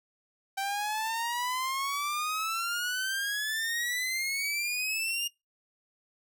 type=exponential sweep; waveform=sawtooth; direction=up; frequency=775 to 2845 Hz; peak=-26 dBFS; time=0.57-5.28 s; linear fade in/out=10 ms; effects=noise-tail reverb RT60 0.2 s tail -22 dB re dry